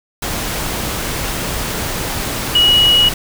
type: tone in noise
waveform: sine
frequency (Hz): 2912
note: F#7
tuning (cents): -28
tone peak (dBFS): -8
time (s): 2.55-3.09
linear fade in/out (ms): 5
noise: pink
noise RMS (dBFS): -21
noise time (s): 0.22-3.14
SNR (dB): +10
effects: none